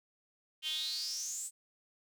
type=tone with high-pass filter sweep; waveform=sawtooth; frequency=311.1 Hz; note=D#4; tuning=in tune; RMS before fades=-38 dBFS; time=0.62-1.51 s; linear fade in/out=50 ms; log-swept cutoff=3000 to 8300 Hz; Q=9.7; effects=none